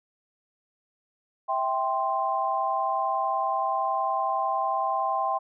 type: chord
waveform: sine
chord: C major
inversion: first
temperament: just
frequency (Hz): 654.1 / 784.9 / 1046.5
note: E5 / G5 / C6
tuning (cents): -14 / +2 / 0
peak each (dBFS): -31 / -27 / -27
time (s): 1.48-5.39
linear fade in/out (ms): 20
effects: none